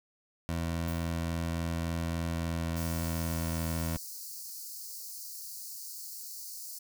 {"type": "tone with pitch glide", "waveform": "20% pulse", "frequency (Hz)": [83.5, 81.92], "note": ["E2", "E2"], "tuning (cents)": [23, -10], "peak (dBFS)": -26, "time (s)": [0.49, 3.97], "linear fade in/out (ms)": 0, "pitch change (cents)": -33, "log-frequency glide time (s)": [2.28, 3.66]}
{"type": "noise with exponential decay", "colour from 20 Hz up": "violet", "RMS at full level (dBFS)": -43, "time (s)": [0.88, 1.24], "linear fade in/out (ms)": 1, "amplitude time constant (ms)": 77}
{"type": "high-pass noise", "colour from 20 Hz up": "white", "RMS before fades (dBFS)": -43, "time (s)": [2.76, 6.79], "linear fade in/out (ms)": 10, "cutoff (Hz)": 4300, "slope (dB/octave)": 96}
{"effects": []}